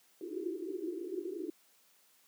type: band-pass noise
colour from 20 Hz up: white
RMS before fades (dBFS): -39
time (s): 0.21-1.5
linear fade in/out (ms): 2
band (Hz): 310 to 400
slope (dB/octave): 96
effects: white hiss -67 dBFS RMS until 2.27 s + high-pass 200 Hz 12 dB/octave